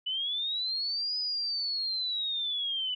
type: linear two-way sweep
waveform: sine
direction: up then down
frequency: 2960 to 5010 to 2960 Hz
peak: -29 dBFS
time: 0.06-2.95 s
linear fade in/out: 10 ms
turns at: 1.18 s
effects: none